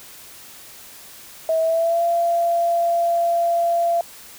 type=tone with pitch glide; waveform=sine; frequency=646 to 683.2 Hz; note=E5 to F5; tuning=-35 to -38 cents; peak=-16 dBFS; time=1.49-4.01 s; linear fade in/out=2 ms; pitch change=+97 cents; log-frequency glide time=1.6-2.04 s; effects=white hiss -42 dBFS RMS until 4.38 s